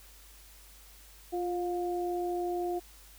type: tone pair together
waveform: sine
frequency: 350.4 / 709.4 Hz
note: F4 / F5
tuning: +6 / +27 cents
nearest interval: octave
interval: 1221 cents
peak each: -31 / -35 dBFS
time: 1.32-2.8 s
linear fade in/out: 20 ms
effects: added 50 Hz sine -55 dBFS peak until 3.18 s + white hiss -56 dBFS RMS until 3.18 s